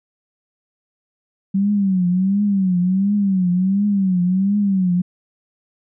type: tone with vibrato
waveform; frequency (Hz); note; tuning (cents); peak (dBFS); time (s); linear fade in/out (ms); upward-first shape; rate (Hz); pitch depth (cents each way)
sine; 191.2; G3; -43; -14; 1.54-5.02; 10; triangle; 1.4; 150
effects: none